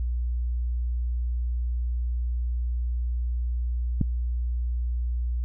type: click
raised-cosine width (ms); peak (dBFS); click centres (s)
5; -9; 4.013
effects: added 60 Hz sine -24 dBFS peak until 5.44 s